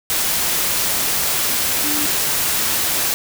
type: tone in noise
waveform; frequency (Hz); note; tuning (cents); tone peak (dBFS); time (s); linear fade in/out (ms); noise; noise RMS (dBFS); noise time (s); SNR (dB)
sine; 296.9; D4; +19; -25; 1.84-2.06; 0; white; -19; 0.1-3.14; -9
effects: none